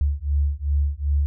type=beating tone pair; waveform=sine; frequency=70.6 / 73.2 Hz; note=C#2 / D2; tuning=+32 / -5 cents; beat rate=2.6 Hz; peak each=-22 dBFS; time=0.01-1.26 s; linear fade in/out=0 ms; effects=none